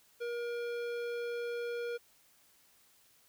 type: tone with hard clipping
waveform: sine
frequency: 475.3 Hz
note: A#4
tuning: 34 cents sharp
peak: -37 dBFS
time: 0.2-1.98 s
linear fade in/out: 20 ms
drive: 14 dB
effects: white hiss -66 dBFS RMS until 3.28 s